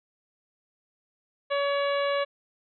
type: harmonic tone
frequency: 565 Hz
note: C#5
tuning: 33 cents sharp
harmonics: 1 / 2 / 3 / 4 / 5 / 6 / 7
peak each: -25 / -31 / -35 / -37 / -39 / -41 / -42 dBFS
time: 1.5-2.25 s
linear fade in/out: 20 ms
effects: none